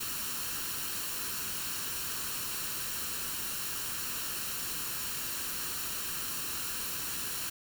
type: noise with comb filter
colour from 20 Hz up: white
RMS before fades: -36 dBFS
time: 0-7.5 s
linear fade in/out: 10 ms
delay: 0.71 ms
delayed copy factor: +0.55
effects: none